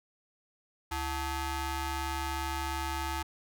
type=ring-modulated tone; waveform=sawtooth; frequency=403.6 Hz; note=G#4; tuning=49 cents flat; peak=-25 dBFS; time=0.91-3.23 s; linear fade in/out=10 ms; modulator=475 Hz; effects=none